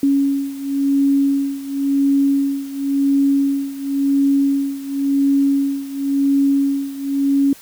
sine beating tone pair, 277.2 / 278.14 Hz, C#4 / C#4, 0 / +6 cents, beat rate 0.94 Hz, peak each -16 / -19 dBFS, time 0.03-7.53 s, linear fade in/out 2 ms, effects white hiss -43 dBFS RMS until 7.61 s

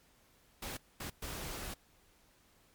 pink noise bursts at uneven times, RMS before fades -42 dBFS, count 3, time 0.62-0.77 / 1-1.1 / 1.22-1.74 s, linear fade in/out 5 ms, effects pink hiss -67 dBFS RMS until 2.74 s + MP3 96 kbps

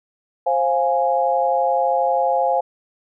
sine chord, F minor, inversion second, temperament equal with one note detuned, 529 / 698.5 / 830.6 Hz, C5 / F5 / Ab5, +19 / 0 / 0 cents, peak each -20 dBFS, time 0.46-2.61 s, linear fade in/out 10 ms, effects none

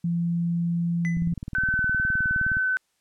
sine tone with pitch glide, 170.6 to 169.42 Hz, F3 to E3, -40 to +48 cents, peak -22 dBFS, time 0.04-1.34 s, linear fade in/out 5 ms, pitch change -12 cents, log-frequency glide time 1-1.09 s
triangle tone with exponential decay, 2007 Hz, B6, 27 cents sharp, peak -26 dBFS, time 1.05-1.32 s, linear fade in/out 0 ms, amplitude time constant 58 ms
click train, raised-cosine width 5 ms, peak -21 dBFS, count 28, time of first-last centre 1.17-2.569 s, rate 19.3 Hz
sine tone with vibrato, 1522 Hz, F#6, 48 cents sharp, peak -21 dBFS, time 1.55-2.77 s, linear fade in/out 0 ms, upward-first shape triangle, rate 2.4 Hz, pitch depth 9 cents each way
effects white hiss -71 dBFS RMS until 3 s + low-pass 10000 Hz 12 dB/octave

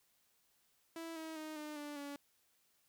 sawtooth tone with pitch steps, 329.2 / 319.8 / 310.7 / 301.9 / 293.3 / 284.9 Hz, E4 / D#4 / D#4 / D4 / D4 / C#4, -2 / +48 / -2 / +48 / -2 / +48 cents, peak -40 dBFS, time 0.96-2.16 s, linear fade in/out 2 ms, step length 200 ms, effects white hiss -75 dBFS RMS until 2.88 s

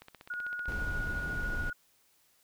click train, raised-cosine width 0.3 ms, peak -32 dBFS, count 12, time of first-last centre 0.02-0.721 s, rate 15.7 Hz
sine tone with tremolo, 1448 Hz, F#6, 38 cents flat, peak -33 dBFS, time 0.3-1.73 s, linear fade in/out 5 ms, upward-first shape sine, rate 14 Hz, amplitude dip 30%
brown noise, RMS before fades -36 dBFS, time 0.68-1.7 s, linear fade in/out 2 ms
effects white hiss -68 dBFS RMS until 2.43 s

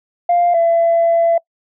sine tone pair in turn, 698.5 / 672.6 Hz, F5 / E5, 0 / +35 cents, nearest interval minor second, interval 65 cents, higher first, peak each -9 dBFS, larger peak neither, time 0.29-0.54 / 0.54-1.38 s, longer second, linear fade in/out 5 ms, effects noise-tail reverb RT60 0.1 s tail -24 dB re dry + tanh soft clip ceiling -7 dBFS

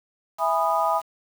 sine chord, E major seventh, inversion none, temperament just, 659.3 / 824.1 / 988.9 / 1236.1 Hz, E5 / G#5 / B5 / D#6, 0 / -14 / +2 / -12 cents, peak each -25 dBFS, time 0.38-1.02 s, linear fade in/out 50 ms, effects 7-bit

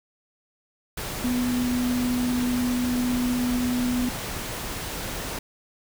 sine tone in noise, 246.9 Hz, B3, in tune, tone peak -22 dBFS, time 1.24-4.09 s, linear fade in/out 5 ms, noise pink, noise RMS -32 dBFS, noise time 0.97-5.39 s, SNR +7 dB, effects none

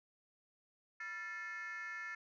sine tone with frequency modulation, 1760 Hz, A6, in tune, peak -40 dBFS, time 1-2.15 s, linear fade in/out 5 ms, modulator 392 Hz, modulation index 1, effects tanh soft clip ceiling -40 dBFS

